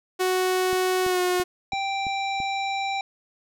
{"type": "tone with pitch glide", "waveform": "sawtooth", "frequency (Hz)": [370, 361.5], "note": ["F#4", "F#4"], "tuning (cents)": [0, -40], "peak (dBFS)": -17, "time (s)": [0.19, 1.44], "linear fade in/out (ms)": 20, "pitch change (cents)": -40, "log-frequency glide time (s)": [1.04, 1.2]}
{"type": "click train", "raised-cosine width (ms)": 3, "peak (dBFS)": -25, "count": 6, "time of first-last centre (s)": [0.73, 2.402], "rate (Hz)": 2.99}
{"type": "harmonic tone", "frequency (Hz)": 784, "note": "G5", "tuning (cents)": 0, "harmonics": [1, 3, 5, 7, 9], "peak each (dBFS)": [-26, -31, -34, -47, -47], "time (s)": [1.72, 3.01], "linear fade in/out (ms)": 2}
{"effects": []}